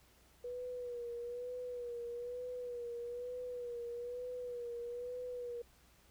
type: tone with vibrato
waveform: sine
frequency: 485.9 Hz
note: B4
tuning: 28 cents flat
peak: -40 dBFS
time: 0.44-5.62 s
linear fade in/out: 5 ms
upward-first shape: sine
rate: 1.1 Hz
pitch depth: 43 cents each way
effects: added 60 Hz sine -68 dBFS peak until 6.1 s + pink hiss -67 dBFS RMS until 6.1 s